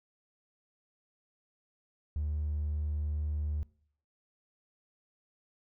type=tone; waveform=triangle; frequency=75.2 Hz; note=D2; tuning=42 cents sharp; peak=-27 dBFS; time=2.16-3.63 s; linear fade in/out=0 ms; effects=noise-tail reverb RT60 0.6 s tail -24 dB re dry + tanh soft clip ceiling -26 dBFS